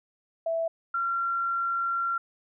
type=tone pair in turn; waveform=sine; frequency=659.3 / 1371.4 Hz; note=E5 / F6; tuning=0 / -32 cents; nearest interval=octave + minor second; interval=1268 cents; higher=second; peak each=-25 dBFS; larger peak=neither; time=0.46-0.68 / 0.94-2.18 s; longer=second; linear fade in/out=5 ms; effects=none